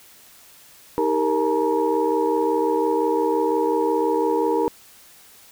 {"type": "tone cluster", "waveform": "sine", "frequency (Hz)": [315, 399.3, 465, 868, 946], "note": ["D#4", "G4", "A#4", "A5", "A#5"], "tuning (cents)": [21, 32, -4, -24, 25], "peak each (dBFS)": [-24, -24, -21, -29, -25], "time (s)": [0.98, 4.68], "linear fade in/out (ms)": 0, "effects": ["tanh soft clip ceiling -7 dBFS", "white hiss -49 dBFS RMS until 5.51 s"]}